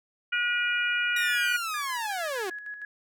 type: harmonic tone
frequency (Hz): 482.4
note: B4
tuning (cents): -41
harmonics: 3 / 4 / 5 / 6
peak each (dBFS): -26 / -36 / -30 / -33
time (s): 0.32-1.57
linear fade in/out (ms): 10
type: linear sweep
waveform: sawtooth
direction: down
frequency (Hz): 1912 to 349.2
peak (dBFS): -26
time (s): 1.16-2.5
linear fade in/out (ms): 5
type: tone with tremolo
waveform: sine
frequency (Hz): 1679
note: G#6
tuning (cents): +18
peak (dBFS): -34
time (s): 1.74-2.85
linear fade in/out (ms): 2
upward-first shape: square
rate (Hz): 6.5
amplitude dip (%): 50
effects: none